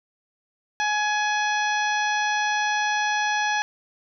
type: harmonic tone with a mistuned harmonic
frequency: 840 Hz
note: G#5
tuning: 19 cents sharp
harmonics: 1 / 2 / 3 / 4 / 5 / 6 / 7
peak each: -24 / -25 / -31 / -34 / -38 / -40 / -36 dBFS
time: 0.8-3.62 s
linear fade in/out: 0 ms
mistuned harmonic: 6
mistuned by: +25 cents
effects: none